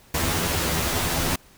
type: noise with comb filter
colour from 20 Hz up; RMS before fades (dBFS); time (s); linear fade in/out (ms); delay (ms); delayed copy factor
pink; -24; 0.14-1.36; 5; 12; +0.85
effects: pink hiss -53 dBFS RMS until 1.57 s